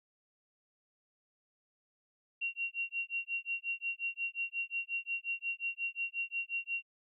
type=tone with tremolo; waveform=sine; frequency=2750 Hz; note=F7; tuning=27 cents flat; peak=-31 dBFS; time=2.41-6.83 s; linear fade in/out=10 ms; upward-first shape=sine; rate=5.6 Hz; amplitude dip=100%; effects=none